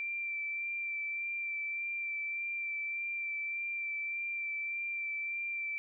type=tone with vibrato; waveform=sine; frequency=2349 Hz; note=D7; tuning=in tune; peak=-34 dBFS; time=0-5.78 s; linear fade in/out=0 ms; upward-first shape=sine; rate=1.7 Hz; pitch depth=17 cents each way; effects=none